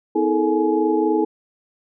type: tone cluster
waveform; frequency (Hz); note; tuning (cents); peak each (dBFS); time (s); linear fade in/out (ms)
sine; 253.9 / 321.9 / 428.7 / 452.6 / 842; B3 / E4 / A4 / A4 / G#5; +48 / -41 / -45 / +49 / +24; -26 / -19 / -20 / -28 / -25; 0.15-1.25; 10
effects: none